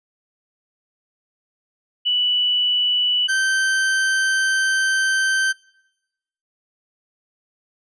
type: tone pair in turn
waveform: sine / 40% pulse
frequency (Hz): 2960 / 1553.1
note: F#7 / G6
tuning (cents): 0 / -17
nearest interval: major seventh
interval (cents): 1117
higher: first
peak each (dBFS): -16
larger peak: neither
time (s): 2.05-3.28 / 3.28-5.53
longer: second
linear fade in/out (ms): 20
effects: noise-tail reverb RT60 1.0 s tail -25 dB re dry + resampled to 22050 Hz